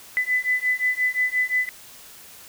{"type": "beating tone pair", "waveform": "sine", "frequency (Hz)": [2000, 2005.7], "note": ["B6", "B6"], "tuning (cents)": [21, 26], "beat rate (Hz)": 5.7, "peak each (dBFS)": -23, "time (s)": [0.17, 1.69], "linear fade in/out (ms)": 0, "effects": ["white hiss -45 dBFS RMS until 2.48 s"]}